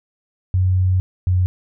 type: tone pair in turn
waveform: sine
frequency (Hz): 92.5 / 91.17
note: F#2 / F#2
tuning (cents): 0 / -25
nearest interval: unison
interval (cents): 25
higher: first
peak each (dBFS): -13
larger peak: neither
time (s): 0.54-1 / 1.27-1.46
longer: first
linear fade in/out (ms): 0
effects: none